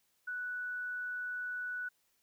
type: tone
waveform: sine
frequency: 1480 Hz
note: F#6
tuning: in tune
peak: -36 dBFS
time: 0.27-1.89 s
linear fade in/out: 10 ms
effects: white hiss -75 dBFS RMS until 2.22 s